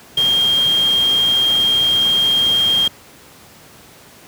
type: tone in noise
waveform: sine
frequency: 3214 Hz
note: G7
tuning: 43 cents sharp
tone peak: -12 dBFS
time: 0.17-2.88 s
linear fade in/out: 5 ms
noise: pink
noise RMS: -28 dBFS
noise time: 0.17-2.88 s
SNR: +13 dB
effects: pink hiss -43 dBFS RMS until 4.27 s + high-pass 100 Hz 12 dB/octave